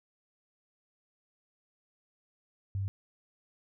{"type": "tone", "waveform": "sine", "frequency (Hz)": 97.8, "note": "G2", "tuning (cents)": -4, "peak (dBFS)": -30, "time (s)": [2.75, 2.88], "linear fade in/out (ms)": 0, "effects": []}